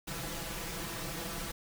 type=noise with comb filter; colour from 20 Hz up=pink; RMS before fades=-39 dBFS; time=0.07-1.52 s; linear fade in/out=10 ms; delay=6 ms; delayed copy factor=+0.85; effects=none